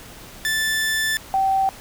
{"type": "tone pair in turn", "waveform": ["sawtooth", "sine"], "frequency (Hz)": [1760, 773.2], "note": ["A6", "G5"], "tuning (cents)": [0, -24], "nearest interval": "octave + major second", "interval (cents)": 1424, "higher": "first", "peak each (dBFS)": -16, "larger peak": "neither", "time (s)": [[0.45, 1.17], [1.34, 1.69]], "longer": "first", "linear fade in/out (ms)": 0, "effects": ["pink hiss -41 dBFS RMS until 1.8 s"]}